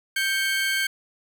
30% pulse tone pair together, 1571.4 / 2217 Hz, G6 / C#7, +4 / 0 cents, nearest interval tritone, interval 596 cents, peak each -21 / -24 dBFS, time 0.16-0.87 s, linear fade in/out 5 ms, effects 9-bit

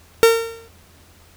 45% pulse tone with exponential decay, 457 Hz, A#4, 34 cents flat, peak -6 dBFS, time 0.23-0.68 s, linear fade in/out 0 ms, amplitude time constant 96 ms, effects added 84 Hz sine -51 dBFS peak until 1.36 s + pink hiss -51 dBFS RMS until 1.36 s

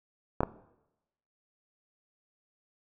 clicks, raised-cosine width 1 ms, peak -11 dBFS, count 2, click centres 0.406 / 0.433 s, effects noise-tail reverb RT60 0.9 s tail -18 dB re dry

